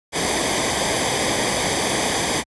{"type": "noise with comb filter", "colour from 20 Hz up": "pink", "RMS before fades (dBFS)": -21, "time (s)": [0.12, 2.44], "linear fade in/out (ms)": 50, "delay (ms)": 0.73, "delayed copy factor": -0.7, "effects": ["high-pass 60 Hz 12 dB/octave", "resampled to 24000 Hz"]}